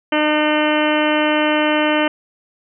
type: harmonic tone with a mistuned harmonic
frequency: 303.3 Hz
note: D#4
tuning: 44 cents flat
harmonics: 1 / 2 / 3 / 4 / 5 / 6 / 7 / 8 / 9 / 10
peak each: -18 / -19 / -23 / -26 / -25 / -26 / -27 / -29 / -27 / -26 dBFS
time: 0.12-2.08 s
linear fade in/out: 5 ms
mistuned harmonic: 8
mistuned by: -22 cents
effects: none